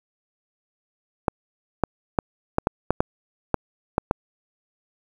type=clicks; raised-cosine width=1 ms; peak=-4 dBFS; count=10; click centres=1.282 / 1.837 / 2.188 / 2.584 / 2.671 / 2.906 / 3.005 / 3.543 / 3.981 / 4.111 s; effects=7-bit